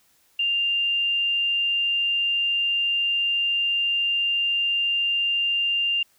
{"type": "tone", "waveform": "sine", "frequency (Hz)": 2794, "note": "F7", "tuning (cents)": 0, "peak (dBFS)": -20, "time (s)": [0.39, 6.03], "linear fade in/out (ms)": 5, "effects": ["white hiss -62 dBFS RMS until 6.18 s"]}